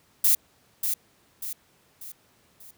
violet noise with echo, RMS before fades -19 dBFS, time 0.24-0.35 s, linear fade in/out 5 ms, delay 590 ms, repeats 4, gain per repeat -7 dB, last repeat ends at 2.71 s, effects pink hiss -62 dBFS RMS until 2.77 s + high-pass 80 Hz 12 dB/octave

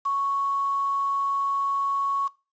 sine tone with quantisation, 1108.7 Hz, C#6, in tune, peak -22 dBFS, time 0.05-2.28 s, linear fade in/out 10 ms, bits 7, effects noise-tail reverb RT60 0.3 s tail -20 dB re dry + resampled to 16000 Hz

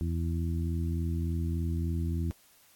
harmonic tone, 83.4 Hz, E2, 21 cents sharp, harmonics 1 / 2 / 3 / 4, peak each -29 / -35 / -39 / -41 dBFS, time 0.01-2.31 s, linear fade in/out 0 ms, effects white hiss -61 dBFS RMS until 2.75 s + AAC 64 kbps

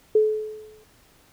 sine tone with exponential decay, 430.4 Hz, A4, 38 cents flat, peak -12 dBFS, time 0.15-0.84 s, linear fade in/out 5 ms, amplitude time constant 150 ms, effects pink hiss -57 dBFS RMS until 1.32 s

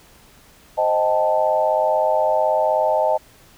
sine chord, A half-diminished seventh, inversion first, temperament equal, 523.3 / 622.3 / 784 / 880 Hz, C5 / Eb5 / G5 / A5, 0 / 0 / 0 / 0 cents, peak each -24 / -18 / -24 / -21 dBFS, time 0.77-3.18 s, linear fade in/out 20 ms, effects pink hiss -50 dBFS RMS until 3.57 s

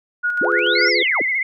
sine tone with tremolo, 1447 Hz, F#6, 39 cents flat, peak -16 dBFS, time 0.23-0.9 s, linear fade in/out 20 ms, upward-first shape square, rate 6.9 Hz, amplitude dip 40%
sine linear two-way sweep, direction up then down, 192 to 5590 to 192 Hz, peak -20 dBFS, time 0.41-1.22 s, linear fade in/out 5 ms, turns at 0.89 s
sine chord, F diminished, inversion none, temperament just, 349.2 / 419.1 / 502.9 Hz, F4 / Ab4 / Cb5, 0 / +16 / +31 cents, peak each -23 dBFS, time 0.43-1.03 s, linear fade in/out 5 ms
sine tone with vibrato, 2093 Hz, C7, in tune, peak -17 dBFS, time 0.75-1.43 s, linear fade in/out 5 ms, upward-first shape sine, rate 15 Hz, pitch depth 82 cents each way
effects none

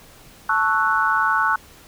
sine chord, F# minor seventh, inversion first, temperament equal, 880 / 1108.7 / 1318.5 / 1480 Hz, A5 / C#6 / E6 / F#6, 0 / 0 / 0 / 0 cents, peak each -23 / -22 / -23 / -20 dBFS, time 0.49-1.56 s, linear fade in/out 5 ms, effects pink hiss -47 dBFS RMS until 1.87 s

